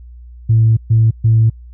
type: tone bursts at uneven times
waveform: sine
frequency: 112.2 Hz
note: A2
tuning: 34 cents sharp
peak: -6 dBFS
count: 3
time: 0.49-0.77 / 0.9-1.11 / 1.24-1.5 s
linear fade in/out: 10 ms
effects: tanh soft clip ceiling -3 dBFS + added 60 Hz sine -33 dBFS peak until 1.73 s